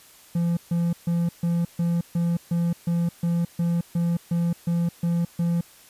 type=tone bursts; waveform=triangle; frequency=170.6 Hz; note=F3; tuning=40 cents flat; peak=-18 dBFS; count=15; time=0.35-5.61 s; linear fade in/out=5 ms; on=220 ms; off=140 ms; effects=white hiss -51 dBFS RMS until 5.89 s + resampled to 32000 Hz